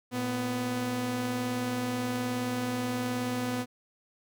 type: tone pair together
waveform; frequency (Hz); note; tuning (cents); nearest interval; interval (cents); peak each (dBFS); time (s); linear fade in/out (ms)
sawtooth; 115 / 248.8; A#2 / B3; -23 / +13; octave + minor second; 1336; -33 / -26; 0.11-3.66; 50
effects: none